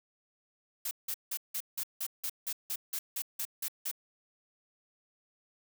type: noise bursts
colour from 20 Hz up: blue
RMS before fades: -35 dBFS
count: 14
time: 0.85-3.914 s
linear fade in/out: 5 ms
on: 61 ms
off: 170 ms
effects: none